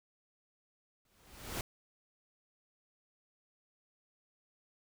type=noise with exponential growth; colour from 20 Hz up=pink; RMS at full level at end=-36 dBFS; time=1.05-1.61 s; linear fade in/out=2 ms; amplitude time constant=120 ms; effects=none